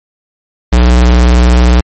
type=tone with vibrato; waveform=square; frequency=60.8 Hz; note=B1; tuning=26 cents flat; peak=-4 dBFS; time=0.72-1.81 s; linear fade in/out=10 ms; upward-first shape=sine; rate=20 Hz; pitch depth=73 cents each way; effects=MP3 32 kbps